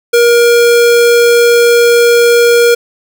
square tone, 473.6 Hz, A#4, 27 cents sharp, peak -5 dBFS, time 0.13-2.75 s, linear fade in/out 10 ms, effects none

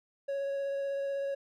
triangle tone with vibrato, 554.4 Hz, C#5, in tune, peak -29 dBFS, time 0.28-1.35 s, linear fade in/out 10 ms, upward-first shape triangle, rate 16 Hz, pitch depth 12 cents each way, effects none

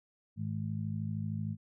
harmonic tone, 53.1 Hz, G#1, 39 cents sharp, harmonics 2 / 3 / 4, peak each -36 / -38 / -39 dBFS, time 0.36-1.57 s, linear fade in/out 50 ms, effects none

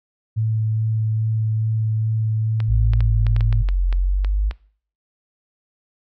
sine tone with vibrato, 110 Hz, A2, in tune, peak -17 dBFS, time 0.36-3.63 s, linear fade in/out 20 ms, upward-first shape sine, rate 2.4 Hz, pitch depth 9 cents each way
clicks, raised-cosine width 0.3 ms, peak -16 dBFS, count 11, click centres 2.603 / 2.935 / 3.006 / 3.267 / 3.364 / 3.408 / 3.527 / 3.688 / 3.927 / 4.247 / 4.511 s
sine linear two-way sweep, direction down then up, 56 to 44 to 52.1 Hz, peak -15 dBFS, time 2.67-4.53 s, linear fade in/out 50 ms, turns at 3.9 s
effects noise-tail reverb RT60 0.5 s tail -22 dB re dry

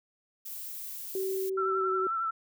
violet noise, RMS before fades -40 dBFS, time 0.45-1.5 s, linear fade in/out 10 ms
sine tone with pitch glide, 382 to 376.7 Hz, G4 to F#4, -45 to +31 cents, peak -29 dBFS, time 1.15-2.07 s, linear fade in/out 2 ms, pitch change -24 cents, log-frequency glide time 1.8-1.86 s
sine tone with vibrato, 1337 Hz, E6, 24 cents sharp, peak -28 dBFS, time 1.57-2.31 s, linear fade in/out 10 ms, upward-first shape triangle, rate 11 Hz, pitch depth 43 cents each way
effects none

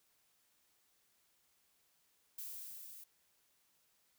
violet noise with level ramp, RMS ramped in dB -45 to -54 dBFS, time 2.38-3.04 s, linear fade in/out 5 ms, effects white hiss -75 dBFS RMS until 4.18 s

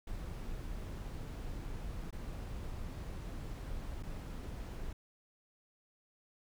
brown noise with dropouts, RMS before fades -42 dBFS, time 0.07-4.93 s, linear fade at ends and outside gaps 5 ms, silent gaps 2.108-2.126 / 4.027-4.033 s, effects none

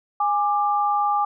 sine tone pair together, 824 / 1184.2 Hz, G#5 / D6, -14 / +14 cents, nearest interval tritone, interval 628 cents, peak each -20 / -22 dBFS, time 0.2-1.25 s, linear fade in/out 5 ms, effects none

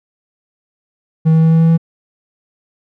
triangle tone with pitch steps, 160 / 160.93 / 161.86 / 162.8 / 163.74 / 164.69 Hz, D#3 / E3 / E3 / E3 / E3 / E3, +49 / -41 / -31 / -21 / -11 / -1 cents, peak -5 dBFS, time 1.25-1.778 s, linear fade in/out 20 ms, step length 88 ms, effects none

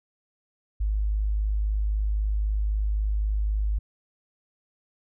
sine tone, 51.91 Hz, G#1, in tune, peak -22 dBFS, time 0.8-3.79 s, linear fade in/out 10 ms, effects none

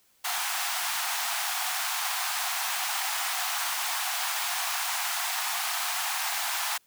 pink high-pass noise, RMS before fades -30 dBFS, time 0.24-6.78 s, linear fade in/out 10 ms, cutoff 700 Hz, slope 96 dB/octave, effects white hiss -65 dBFS RMS until 6.86 s

